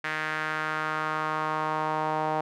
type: tone with band-pass filter sweep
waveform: sawtooth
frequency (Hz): 155.4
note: D#3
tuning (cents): -2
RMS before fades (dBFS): -29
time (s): 0.04-2.41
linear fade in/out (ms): 5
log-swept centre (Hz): 1800 to 810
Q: 2.6
effects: none